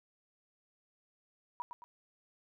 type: tone with echo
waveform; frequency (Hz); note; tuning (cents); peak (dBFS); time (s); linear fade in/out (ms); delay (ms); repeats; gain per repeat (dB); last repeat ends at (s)
sine; 963; B5; -44; -35; 1.6-1.62; 0; 110; 2; -7; 1.84
effects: none